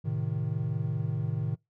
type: chord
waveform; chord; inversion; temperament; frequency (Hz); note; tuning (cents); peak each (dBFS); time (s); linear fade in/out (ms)
triangle; A diminished; none; equal; 110 / 130.81 / 155.56; A2 / C3 / Eb3; 0 / 0 / 0; -30 / -31 / -30; 0.04-1.56; 20
effects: noise-tail reverb RT60 0.2 s tail -25 dB re dry